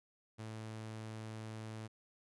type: tone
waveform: sawtooth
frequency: 110 Hz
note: A2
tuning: in tune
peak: -40 dBFS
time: 0.38-1.88 s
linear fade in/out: 20 ms
effects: resampled to 24000 Hz